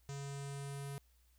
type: tone with low-pass filter sweep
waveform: square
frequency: 140 Hz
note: C#3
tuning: 18 cents sharp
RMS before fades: -44 dBFS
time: 0.09-0.98 s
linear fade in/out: 0 ms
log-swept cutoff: 7000 to 11000 Hz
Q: 3.5
effects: added 60 Hz sine -67 dBFS peak until 1.38 s + white hiss -75 dBFS RMS until 1.38 s